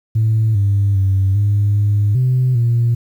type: tone with pitch steps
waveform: sine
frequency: 110.3 / 100 / 96.5 / 102.4 / 103.1 / 127.6 / 117.9 Hz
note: A2 / G2 / G2 / G#2 / G#2 / C3 / A#2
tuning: +5 / +35 / -27 / -24 / -12 / -43 / +20 cents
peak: -10 dBFS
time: 0.15-2.95 s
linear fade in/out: 10 ms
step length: 400 ms
effects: tanh soft clip ceiling -8 dBFS + 8-bit